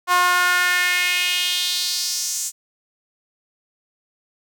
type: tone with high-pass filter sweep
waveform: sawtooth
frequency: 358.3 Hz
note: F4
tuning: 44 cents sharp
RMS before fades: -20 dBFS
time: 0.07-2.52 s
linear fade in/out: 50 ms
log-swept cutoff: 1000 to 7300 Hz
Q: 3
effects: none